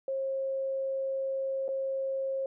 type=tone with dropouts; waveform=sine; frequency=537 Hz; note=C5; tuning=45 cents sharp; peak=-29 dBFS; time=0.08-2.46 s; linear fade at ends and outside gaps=2 ms; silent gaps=1.681-1.688 s; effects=none